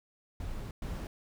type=noise bursts at uneven times; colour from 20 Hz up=brown; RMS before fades=-38 dBFS; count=2; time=0.4-0.71 / 0.82-1.07 s; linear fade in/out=2 ms; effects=none